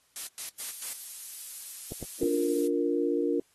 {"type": "noise bursts", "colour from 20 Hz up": "blue", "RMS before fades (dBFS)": -35, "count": 4, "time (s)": [0.16, 0.93], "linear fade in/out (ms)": 0, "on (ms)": 110, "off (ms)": 110}
{"type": "noise", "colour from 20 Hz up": "violet", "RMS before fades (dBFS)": -37, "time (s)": [0.58, 2.68], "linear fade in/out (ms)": 10}
{"type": "clicks", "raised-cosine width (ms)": 2, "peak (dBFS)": -25, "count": 3, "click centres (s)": [1.921, 2.027, 2.233]}
{"type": "chord", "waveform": "sine", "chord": "Bb major", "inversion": "first", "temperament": "just", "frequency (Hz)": [291.4, 349.6, 466.2], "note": ["D4", "F4", "Bb4"], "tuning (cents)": [-13, 2, 0], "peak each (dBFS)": -29, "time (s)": [2.21, 3.4], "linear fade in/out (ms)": 5}
{"effects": ["white hiss -67 dBFS RMS until 3.54 s", "AAC 32 kbps"]}